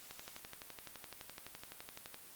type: click train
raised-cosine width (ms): 0.2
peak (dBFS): -29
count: 25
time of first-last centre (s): 0.11-2.144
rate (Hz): 11.8
effects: white hiss -55 dBFS RMS until 2.35 s + Opus 48 kbps